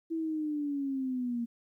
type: linear sweep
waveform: sine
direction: down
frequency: 329.6 to 232 Hz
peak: -30 dBFS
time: 0.1-1.46 s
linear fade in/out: 20 ms
effects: 12-bit